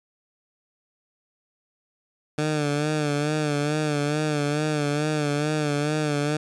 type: tone with vibrato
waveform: 15% pulse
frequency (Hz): 149.2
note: D3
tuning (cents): +28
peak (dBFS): -16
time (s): 2.38-6.37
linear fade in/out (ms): 5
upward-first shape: sine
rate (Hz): 2.3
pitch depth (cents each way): 56
effects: resampled to 22050 Hz